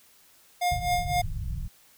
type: tone with tremolo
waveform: square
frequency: 711 Hz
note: F5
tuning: 31 cents sharp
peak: -22 dBFS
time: 0.61-1.22 s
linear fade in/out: 10 ms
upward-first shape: triangle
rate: 3.9 Hz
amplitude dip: 85%
type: low-pass noise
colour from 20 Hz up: pink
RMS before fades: -32 dBFS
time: 0.71-1.68 s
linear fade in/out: 5 ms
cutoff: 170 Hz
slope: 96 dB/octave
effects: white hiss -58 dBFS RMS until 1.97 s